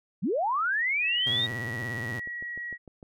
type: linear sweep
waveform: sine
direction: up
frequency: 138.59 to 3779 Hz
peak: -24 dBFS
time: 0.22-1.47 s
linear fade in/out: 20 ms
type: tone with pitch glide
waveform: sine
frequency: 1934 to 1912.9 Hz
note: B6 to A#6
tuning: -37 to +44 cents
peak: -33 dBFS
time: 1-2.78 s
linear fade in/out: 50 ms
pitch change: -19 cents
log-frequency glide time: 1.27-2.58 s
type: tone with vibrato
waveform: sawtooth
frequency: 116.8 Hz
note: A#2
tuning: 4 cents sharp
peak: -30 dBFS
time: 1.26-2.2 s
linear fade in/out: 10 ms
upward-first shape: sine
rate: 17 Hz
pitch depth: 200 cents each way
type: click train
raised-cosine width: 2 ms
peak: -33 dBFS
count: 11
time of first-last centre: 1.52-3.028 s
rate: 6.63 Hz
effects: none